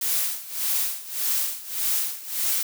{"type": "noise with tremolo", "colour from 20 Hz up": "blue", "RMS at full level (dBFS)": -23, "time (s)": [0.01, 2.63], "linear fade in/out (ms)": 5, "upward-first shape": "sine", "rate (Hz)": 1.7, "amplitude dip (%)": 85, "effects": []}